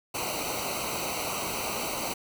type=noise with comb filter; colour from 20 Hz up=pink; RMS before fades=-32 dBFS; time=0.14-2.14 s; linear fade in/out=10 ms; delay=0.58 ms; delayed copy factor=-0.95; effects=none